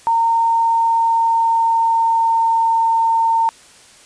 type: tone with pitch glide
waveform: sine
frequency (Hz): 917 to 909.6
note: A#5 to A#5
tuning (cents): -29 to -43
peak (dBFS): -12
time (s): 0.07-3.49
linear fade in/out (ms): 0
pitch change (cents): -14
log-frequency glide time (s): 0.44-2.79
effects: white hiss -45 dBFS RMS until 4.05 s + resampled to 22050 Hz